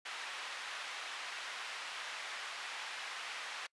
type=band-pass noise; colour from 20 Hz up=white; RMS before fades=-44 dBFS; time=0.05-3.67 s; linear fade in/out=10 ms; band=970 to 2700 Hz; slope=12 dB/octave; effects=noise-tail reverb RT60 0.1 s tail -26 dB re dry + resampled to 24000 Hz